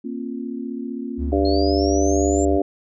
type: chord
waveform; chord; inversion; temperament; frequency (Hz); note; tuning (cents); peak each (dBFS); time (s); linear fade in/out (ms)
sine; Bb suspended second; none; equal with one note detuned; 233.1 / 268.5 / 349.2; Bb3 / C4 / F4; 0 / +45 / 0; -29 / -29 / -34; 0.04-1.31; 10
type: tone with pitch glide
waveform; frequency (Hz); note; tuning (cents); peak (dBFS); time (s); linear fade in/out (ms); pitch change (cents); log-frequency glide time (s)
triangle; 72 to 72.79; D2 to D2; -34 to -15; -20; 1.17-2.6; 50; +19; 1.3-1.47
type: harmonic tone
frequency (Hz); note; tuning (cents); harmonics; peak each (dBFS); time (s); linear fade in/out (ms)
98; G2; 0; 3 / 4 / 5 / 6 / 7; -20 / -21 / -28 / -25 / -25; 1.32-2.62; 5
type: linear sweep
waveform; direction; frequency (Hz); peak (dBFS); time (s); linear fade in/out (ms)
sine; up; 4200 to 7430; -29; 1.45-2.45; 2
effects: none